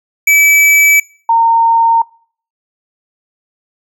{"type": "tone pair in turn", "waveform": ["square", "sine"], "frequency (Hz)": [2300, 917.2], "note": ["D7", "A#5"], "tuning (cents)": [-37, -28], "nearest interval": "octave + major third", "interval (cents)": 1591, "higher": "first", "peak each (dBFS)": -6, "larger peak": "neither", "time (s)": [[0.27, 1], [1.29, 2.02]], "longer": "neither", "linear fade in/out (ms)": 5, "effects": ["noise-tail reverb RT60 0.5 s tail -24 dB re dry"]}